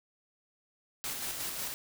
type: noise with tremolo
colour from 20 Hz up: white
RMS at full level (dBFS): -36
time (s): 1.04-1.74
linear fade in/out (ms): 0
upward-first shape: square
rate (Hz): 5.5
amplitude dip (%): 30
effects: none